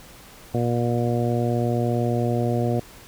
harmonic tone, 119.4 Hz, A#2, 42 cents sharp, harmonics 1 / 2 / 3 / 4 / 5 / 6, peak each -23 / -26 / -28 / -29 / -30 / -31 dBFS, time 0.54-2.8 s, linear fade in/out 5 ms, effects pink hiss -46 dBFS RMS until 3.07 s

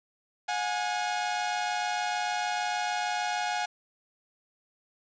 sawtooth tone pair together, 724 / 830.6 Hz, F#5 / G#5, -38 / 0 cents, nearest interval major second, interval 238 cents, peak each -27 dBFS, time 0.48-3.66 s, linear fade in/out 10 ms, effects resampled to 16000 Hz + 9-bit

